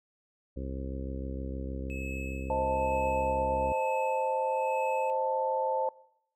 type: harmonic tone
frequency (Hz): 66.5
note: C2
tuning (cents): +29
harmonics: 1 / 2 / 3 / 4 / 5 / 6 / 7 / 8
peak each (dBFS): -36 / -43 / -44 / -42 / -46 / -48 / -48 / -46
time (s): 0.56-3.73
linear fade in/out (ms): 10
type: tone with tremolo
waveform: triangle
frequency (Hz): 2584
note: E7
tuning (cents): -35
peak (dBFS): -37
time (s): 1.9-5.1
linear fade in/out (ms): 0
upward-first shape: sine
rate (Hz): 1.1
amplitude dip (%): 75
type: chord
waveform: sine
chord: A diminished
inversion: first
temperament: equal with one note detuned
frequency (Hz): 523.3 / 622.3 / 883.1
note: C5 / Eb5 / A5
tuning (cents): 0 / 0 / +6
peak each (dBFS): -30 / -36 / -30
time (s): 2.5-5.89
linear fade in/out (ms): 2
effects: noise-tail reverb RT60 0.7 s tail -22 dB re dry